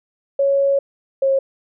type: tone pair in turn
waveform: sine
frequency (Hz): 554.4 / 540.8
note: C#5 / C#5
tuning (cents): 0 / -43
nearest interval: unison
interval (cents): 43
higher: first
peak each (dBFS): -13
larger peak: neither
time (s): 0.39-0.79 / 1.22-1.39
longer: first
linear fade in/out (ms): 5
effects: none